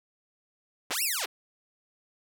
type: linear two-way sweep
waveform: 5% pulse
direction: up then down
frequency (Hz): 58.8 to 2828 to 277.1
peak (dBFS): -17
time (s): 0.9-1.26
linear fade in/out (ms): 10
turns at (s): 1.03
effects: none